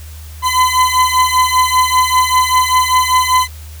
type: beating tone pair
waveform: 40% pulse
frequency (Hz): 1013 / 1018.1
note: B5 / C6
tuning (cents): +44 / -48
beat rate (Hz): 5.1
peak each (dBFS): -12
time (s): 0.42-3.48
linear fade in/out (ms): 50
effects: added 77 Hz sine -29 dBFS peak until 3.8 s + white hiss -40 dBFS RMS until 3.8 s